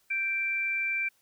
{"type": "tone pair together", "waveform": "sine", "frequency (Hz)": [1568, 2349], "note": ["G6", "D7"], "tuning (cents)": [0, 0], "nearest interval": "perfect fifth", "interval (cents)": 700, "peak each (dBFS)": [-37, -27], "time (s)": [0.1, 1.09], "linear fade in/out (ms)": 10, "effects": ["white hiss -68 dBFS RMS until 1.21 s"]}